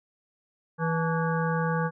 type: harmonic tone with a mistuned harmonic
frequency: 163.2 Hz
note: E3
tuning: 17 cents flat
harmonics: 1 / 3 / 5 / 7 / 9 / 10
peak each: -26 / -31 / -33 / -34 / -36 / -36 dBFS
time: 0.78-1.91 s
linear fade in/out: 50 ms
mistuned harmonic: 5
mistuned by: +95 cents
effects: none